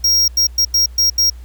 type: tone bursts at uneven times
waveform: square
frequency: 5600 Hz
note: F8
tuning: 4 cents sharp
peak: -11 dBFS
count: 6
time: 0.04-0.28 / 0.37-0.47 / 0.58-0.65 / 0.74-0.86 / 0.98-1.1 / 1.18-1.3 s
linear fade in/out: 5 ms
effects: added 60 Hz sine -31 dBFS peak until 1.44 s + pink hiss -51 dBFS RMS until 1.44 s